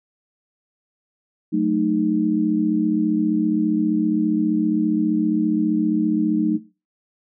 sine chord, D# diminished, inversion first, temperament equal with one note detuned, 185 / 220 / 308.4 Hz, F#3 / A3 / D#4, 0 / 0 / -15 cents, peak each -23 / -22 / -20 dBFS, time 1.52-6.58 s, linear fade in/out 20 ms, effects noise-tail reverb RT60 0.3 s tail -17 dB re dry

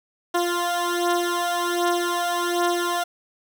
15% pulse beating tone pair, 348.5 / 349.8 Hz, F4 / F4, -4 / +3 cents, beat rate 1.3 Hz, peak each -17 / -19 dBFS, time 0.34-3.04 s, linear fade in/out 10 ms, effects none

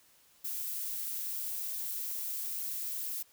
violet noise, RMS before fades -37 dBFS, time 0.44-3.23 s, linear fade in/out 10 ms, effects white hiss -64 dBFS RMS until 3.32 s

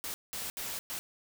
white noise bursts at uneven times, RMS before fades -38 dBFS, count 4, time 0.04-0.14 / 0.33-0.5 / 0.57-0.79 / 0.9-0.99 s, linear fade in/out 0 ms, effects none

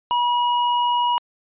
sine tone with hard clipping, 967 Hz, B5, 37 cents flat, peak -19 dBFS, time 0.11-1.18 s, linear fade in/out 0 ms, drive 17 dB, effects resampled to 8000 Hz

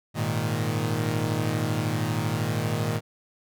sawtooth chord, Ab suspended second, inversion none, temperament equal, 103.83 / 116.54 / 155.56 Hz, Ab2 / Bb2 / Eb3, 0 / 0 / 0 cents, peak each -26 / -24 / -25 dBFS, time 0.14-3.01 s, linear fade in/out 50 ms, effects none

